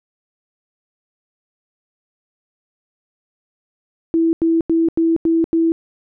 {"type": "tone bursts", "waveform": "sine", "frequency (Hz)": 329, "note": "E4", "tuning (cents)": -3, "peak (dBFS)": -12, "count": 6, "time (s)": [4.14, 5.72], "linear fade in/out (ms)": 0, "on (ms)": 190, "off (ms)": 88, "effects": []}